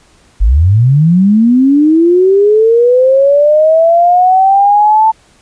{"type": "linear sweep", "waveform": "sine", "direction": "up", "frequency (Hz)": [43.41, 890], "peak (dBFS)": -4, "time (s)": [0.4, 5.12], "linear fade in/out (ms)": 20, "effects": ["pink hiss -47 dBFS RMS until 5.41 s", "resampled to 22050 Hz"]}